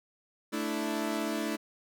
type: chord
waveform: sawtooth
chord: A suspended fourth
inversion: none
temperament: equal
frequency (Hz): 220 / 293.7 / 329.6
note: A3 / D4 / E4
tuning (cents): 0 / 0 / 0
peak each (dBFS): -31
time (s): 0.52-1.57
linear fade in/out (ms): 20
effects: none